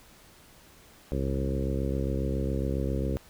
harmonic tone with a mistuned harmonic, 67.3 Hz, C2, 49 cents sharp, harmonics 1 / 2 / 3 / 4 / 5 / 6 / 7 / 8, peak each -30 / -33 / -35 / -36 / -37 / -38 / -38 / -39 dBFS, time 1.12-3.17 s, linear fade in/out 0 ms, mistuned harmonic 1, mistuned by -32 cents, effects pink hiss -55 dBFS RMS until 3.29 s

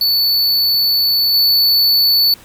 square tone with level steps, 4469 Hz, C#8, 13 cents sharp, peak -12 / -10 dBFS, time 0.01-2.34 s, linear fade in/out 2 ms, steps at 1.33 s, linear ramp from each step 20 ms, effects pink hiss -42 dBFS RMS until 2.44 s

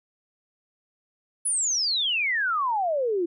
sine exponential sweep, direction down, 10390 to 329.6 Hz, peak -22 dBFS, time 1.45-3.26 s, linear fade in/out 10 ms, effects none

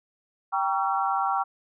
sine chord, G diminished seventh, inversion none, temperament just, 784 / 940.8 / 1128.9 / 1354.7 Hz, G5 / Bb5 / Db6 / Fb6, 0 / +16 / +31 / +47 cents, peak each -26 / -30 / -29 / -29 dBFS, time 0.52-1.44 s, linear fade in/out 20 ms, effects none

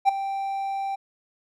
triangle tone with ADSR envelope, 784 Hz, G5, in tune, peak -10 dBFS, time 0.05-0.96 s, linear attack 36 ms, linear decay 10 ms, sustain -14 dB, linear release 15 ms, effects none

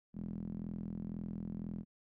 sawtooth tone with band-pass filter, 42 Hz, E1, 33 cents sharp, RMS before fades -42 dBFS, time 0.13-1.85 s, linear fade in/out 50 ms, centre 200 Hz, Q 4.6, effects none

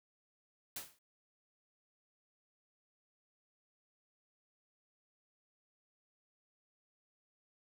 white noise with exponential decay, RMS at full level -39 dBFS, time 0.76-0.99 s, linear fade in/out 5 ms, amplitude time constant 50 ms, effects none

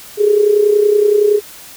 sine tone with amplitude modulation, 416 Hz, G#4, 3 cents sharp, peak -5 dBFS, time 0.17-1.41 s, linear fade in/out 50 ms, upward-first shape sine, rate 30.7 Hz, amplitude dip 65%, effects white hiss -36 dBFS RMS until 1.76 s

